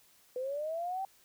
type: linear sweep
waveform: sine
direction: up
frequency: 493.9 to 784 Hz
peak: -33 dBFS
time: 0.36-1.05 s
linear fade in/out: 2 ms
effects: white hiss -64 dBFS RMS until 1.24 s